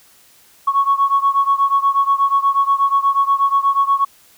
sine beating tone pair, 1105 / 1113.3 Hz, C#6 / C#6, -6 / +7 cents, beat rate 8.3 Hz, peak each -14 / -16 dBFS, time 0.67-4.05 s, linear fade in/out 10 ms, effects tanh soft clip ceiling -5 dBFS + white hiss -50 dBFS RMS until 4.37 s

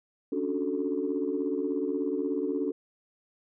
sine chord, D major seventh, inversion third, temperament equal, 277.2 / 293.7 / 370 / 440 Hz, C#4 / D4 / F#4 / A4, 0 / 0 / 0 / 0 cents, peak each -32 dBFS, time 0.32-2.72 s, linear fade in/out 5 ms, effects tanh soft clip ceiling -18 dBFS

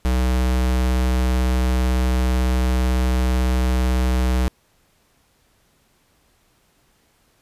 square tone, 63 Hz, B1, 35 cents sharp, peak -17 dBFS, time 0.05-4.48 s, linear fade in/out 0 ms, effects pink hiss -61 dBFS RMS until 7.41 s + resampled to 32000 Hz

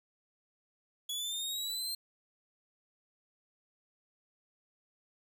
sawtooth linear sweep, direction up, 3367 to 4186 Hz, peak -32 dBFS, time 1.09-1.95 s, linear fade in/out 5 ms, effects none

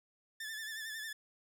sawtooth tone with vibrato, 1756 Hz, A6, 4 cents flat, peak -37 dBFS, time 0.4-1.13 s, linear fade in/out 5 ms, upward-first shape sine, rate 11 Hz, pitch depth 53 cents each way, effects none

